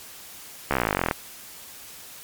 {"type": "slowing click train", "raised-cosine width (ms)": 0.5, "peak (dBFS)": -6, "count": 22, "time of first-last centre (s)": [0.71, 1.111], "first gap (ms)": 14, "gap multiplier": 1.03, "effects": ["white hiss -43 dBFS RMS until 2.23 s", "MP3 96 kbps"]}